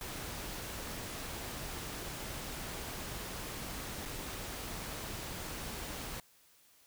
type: noise with dropouts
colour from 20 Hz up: pink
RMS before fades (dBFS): -42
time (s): 0.01-6.2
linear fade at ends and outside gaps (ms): 1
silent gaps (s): 4.053-4.057
effects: white hiss -65 dBFS RMS until 6.86 s